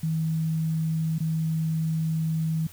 sine tone with dropouts, 160 Hz, D#3, 49 cents sharp, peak -23 dBFS, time 0.03-2.67 s, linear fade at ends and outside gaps 5 ms, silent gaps 1.184-1.203 s, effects added 91 Hz sine -49 dBFS peak until 2.72 s + white hiss -50 dBFS RMS until 2.72 s

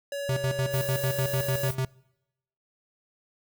square tone, 564 Hz, C#5, 30 cents sharp, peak -31 dBFS, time 0.12-1.69 s, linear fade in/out 2 ms
square tone with tremolo, 130.81 Hz, C3, in tune, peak -25 dBFS, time 0.29-1.85 s, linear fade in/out 2 ms, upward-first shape square, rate 6.7 Hz, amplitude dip 80%
violet noise, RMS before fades -36 dBFS, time 0.7-1.76 s, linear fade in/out 50 ms
effects noise-tail reverb RT60 0.9 s tail -25 dB re dry

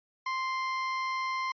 30% pulse tone, 1046.5 Hz, C6, in tune, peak -27 dBFS, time 0.26-1.52 s, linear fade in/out 5 ms, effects resampled to 11025 Hz

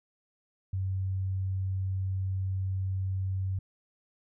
sine tone, 95 Hz, F#2, 46 cents sharp, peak -28 dBFS, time 0.73-3.59 s, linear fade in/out 5 ms, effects none

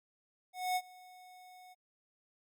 square tone with ADSR envelope, 733 Hz, F#5, 16 cents flat, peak -30 dBFS, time 0.53-1.75 s, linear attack 230 ms, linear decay 52 ms, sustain -24 dB, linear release 28 ms, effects Opus 48 kbps

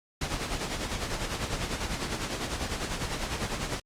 pink noise with tremolo, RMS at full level -30 dBFS, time 0.21-3.8 s, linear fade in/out 5 ms, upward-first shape sine, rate 10 Hz, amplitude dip 55%, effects low-pass 8000 Hz 12 dB/octave + Opus 48 kbps

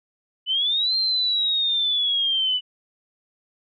sine linear two-way sweep, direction up then down, 2960 to 4186 to 2960 Hz, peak -19 dBFS, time 0.46-2.61 s, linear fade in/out 50 ms, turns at 0.96 s, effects none

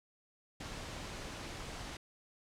pink noise, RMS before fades -44 dBFS, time 0.6-1.97 s, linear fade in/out 5 ms, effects low-pass 7000 Hz 12 dB/octave

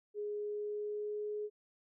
sine tone with pitch glide, 416 to 420.1 Hz, G#4 to G#4, +3 to +20 cents, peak -36 dBFS, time 0.14-1.5 s, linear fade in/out 50 ms, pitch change +17 cents, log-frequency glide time 0.35-1.38 s, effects none

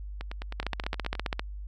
two click trains, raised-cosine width 0.3 ms, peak -13 / -21 dBFS, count 13 / 10, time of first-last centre 0.6-1.395 / 0.21-1.152 s, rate 15.1 / 9.55 Hz, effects added 50 Hz sine -36 dBFS peak until 1.67 s

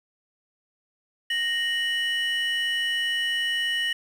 triangle tone pair together, 1861 / 2954 Hz, A#6 / F#7, -3 / -3 cents, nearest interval minor sixth, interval 800 cents, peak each -24 dBFS, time 1.3-3.93 s, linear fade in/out 5 ms, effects tanh soft clip ceiling -15 dBFS + 9-bit

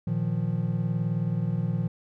triangle chord, Bb suspended fourth, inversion none, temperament equal, 116.54 / 155.56 / 174.61 Hz, Bb2 / Eb3 / F3, 0 / 0 / 0 cents, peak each -27 dBFS, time 0.07-1.88 s, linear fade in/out 5 ms, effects none

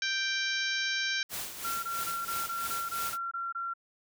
harmonic tone, 784 Hz, G5, in tune, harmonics 2 / 3 / 4 / 5 / 6 / 7 / 8, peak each -32 / -36 / -38 / -36 / -42 / -38 / -43 dBFS, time 0.02-1.23 s, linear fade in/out 2 ms
white noise with tremolo, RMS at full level -36 dBFS, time 1.29-3.18 s, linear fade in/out 50 ms, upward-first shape sine, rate 3 Hz, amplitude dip 60%
sine tone bursts, 1369 Hz, F6, 35 cents flat, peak -32 dBFS, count 10, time 1.64-3.738 s, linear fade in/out 10 ms, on 190 ms, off 22 ms
effects none

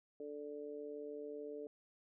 harmonic tone, 147 Hz, D3, 2 cents sharp, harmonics 2 / 3 / 4, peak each -51 / -45 / -52 dBFS, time 0.2-1.67 s, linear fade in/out 2 ms, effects none

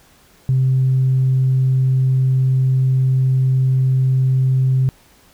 sine tone, 130.81 Hz, C3, in tune, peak -11 dBFS, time 0.49-4.89 s, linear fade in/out 0 ms, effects tanh soft clip ceiling -8 dBFS + pink hiss -51 dBFS RMS until 5.33 s

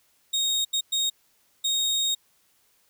30% pulse tone bursts at uneven times, 3729 Hz, A#7, in tune, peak -20 dBFS, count 4, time 0.33-0.65 / 0.73-0.81 / 0.92-1.1 / 1.64-2.15 s, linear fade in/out 10 ms, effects white hiss -65 dBFS RMS until 2.89 s

